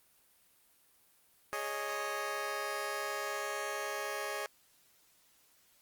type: chord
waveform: 15% pulse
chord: Ab suspended fourth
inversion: none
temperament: just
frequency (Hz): 415.3 / 553.7 / 623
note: Ab4 / Db5 / Eb5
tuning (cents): 0 / -2 / +2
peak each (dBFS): -34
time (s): 1.53-4.46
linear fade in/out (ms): 0
effects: white hiss -67 dBFS RMS until 5.81 s + Opus 32 kbps